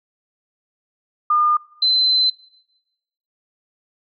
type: tone pair in turn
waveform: sine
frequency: 1211 / 4059 Hz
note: D#6 / B7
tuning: -47 / +47 cents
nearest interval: octave + major sixth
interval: 2094 cents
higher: second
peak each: -13 dBFS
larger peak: neither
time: 1.3-1.57 / 1.82-2.3 s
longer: second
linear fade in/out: 5 ms
effects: noise-tail reverb RT60 1.0 s tail -23 dB re dry